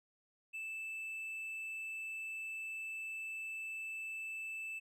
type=tone; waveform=triangle; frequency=2637 Hz; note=E7; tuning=in tune; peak=-39 dBFS; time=0.53-4.8 s; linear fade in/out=20 ms; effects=none